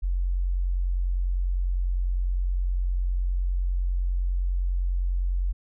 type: tone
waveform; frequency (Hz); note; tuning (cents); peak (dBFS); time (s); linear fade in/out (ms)
sine; 44.95; F#1; -49; -22; 0.02-5.53; 20
effects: none